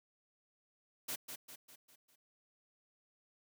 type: noise with echo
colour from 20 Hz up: white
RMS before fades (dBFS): -40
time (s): 1.08-1.16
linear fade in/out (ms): 10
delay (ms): 200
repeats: 5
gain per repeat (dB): -6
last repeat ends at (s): 2.16
effects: high-pass 150 Hz 12 dB/octave